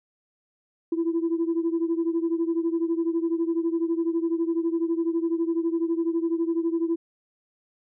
sine beating tone pair, 329.6 / 341.6 Hz, E4 / F4, 0 / -38 cents, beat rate 12 Hz, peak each -23 / -26 dBFS, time 0.92-6.96 s, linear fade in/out 5 ms, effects tanh soft clip ceiling -17 dBFS

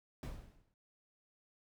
brown noise with exponential decay, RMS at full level -39 dBFS, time 0.23-0.74 s, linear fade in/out 1 ms, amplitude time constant 110 ms, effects none

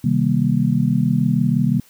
sine chord, C minor seventh, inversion none, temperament just, 130.81 / 156.98 / 196.22 / 235.5 Hz, C3 / Eb3 / G3 / Bb3, 0 / +16 / +2 / +18 cents, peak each -20 dBFS, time 0.04-1.8 s, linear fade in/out 5 ms, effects white hiss -52 dBFS RMS until 1.89 s

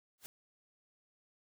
white noise with exponential growth, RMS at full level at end -44 dBFS, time 0.18-0.26 s, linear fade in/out 0 ms, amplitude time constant 16 ms, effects none

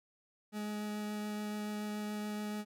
40% pulse tone with vibrato, 210 Hz, G#3, 19 cents sharp, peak -36 dBFS, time 0.52-2.65 s, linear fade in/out 50 ms, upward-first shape triangle, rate 7 Hz, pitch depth 8 cents each way, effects none

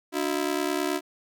sawtooth ring-modulated tone, 329.6 Hz, E4, in tune, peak -18 dBFS, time 0.12-1.01 s, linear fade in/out 50 ms, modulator 34.8 Hz, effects none

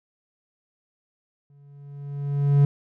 triangle tone with exponential growth, 142.1 Hz, C#3, 43 cents sharp, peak -10 dBFS, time 1.5-2.65 s, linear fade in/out 2 ms, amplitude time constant 250 ms, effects none

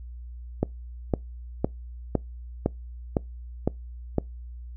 click train, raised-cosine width 2 ms, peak -8 dBFS, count 8, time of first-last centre 0.63-4.183 s, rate 1.97 Hz, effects noise-tail reverb RT60 0.2 s tail -25 dB re dry + added 60 Hz sine -37 dBFS peak until 4.76 s

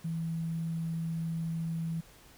sine tone with sample-and-hold, 164.2 Hz, E3, 6 cents flat, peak -31 dBFS, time 0.04-2.01 s, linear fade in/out 10 ms, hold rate 11025 Hz, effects added 50 Hz sine -66 dBFS peak until 2.37 s + pink hiss -57 dBFS RMS until 2.37 s

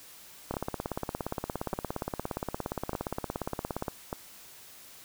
two click trains, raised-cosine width 1 ms, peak -18 / -17 dBFS, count 4 / 59, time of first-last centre 0.54-4.129 / 0.51-3.882 s, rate 0.836 / 17.2 Hz, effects white hiss -51 dBFS RMS until 5.04 s

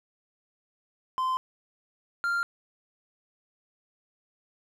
triangle tone pair in turn, 1034 / 1392.2 Hz, C6 / F6, -21 / -6 cents, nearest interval perfect fourth, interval 515 cents, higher second, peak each -23 dBFS, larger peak neither, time 1.18-1.37 / 2.24-2.43 s, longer neither, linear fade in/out 0 ms, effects none

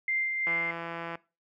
sine tone with tremolo, 2093 Hz, C7, in tune, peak -25 dBFS, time 0.08-0.71 s, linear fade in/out 2 ms, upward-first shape sine, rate 2.9 Hz, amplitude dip 35%
click train, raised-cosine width 0.5 ms, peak -22 dBFS, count 116, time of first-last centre 0.47-1.155 s, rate 168 Hz
effects noise-tail reverb RT60 0.3 s tail -21 dB re dry + high-pass 150 Hz 12 dB/octave

